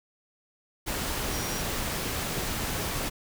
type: tone in noise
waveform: sine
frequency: 5680 Hz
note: F8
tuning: 28 cents sharp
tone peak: -39 dBFS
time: 1.31-1.62 s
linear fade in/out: 20 ms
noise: pink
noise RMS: -31 dBFS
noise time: 0.86-3.1 s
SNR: -11 dB
effects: none